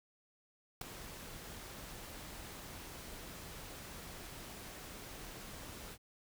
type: noise with ADSR envelope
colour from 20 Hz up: pink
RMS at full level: -36 dBFS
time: 0.81-5.98 s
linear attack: 6 ms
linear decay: 4 ms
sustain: -13 dB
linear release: 56 ms
effects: none